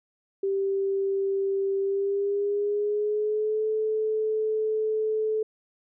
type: tone with pitch glide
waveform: sine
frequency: 391.4 to 434.3 Hz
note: G4 to A4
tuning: -3 to -23 cents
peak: -23 dBFS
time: 0.43-5.43 s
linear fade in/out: 5 ms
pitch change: +180 cents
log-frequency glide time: 1.8-3.67 s
effects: none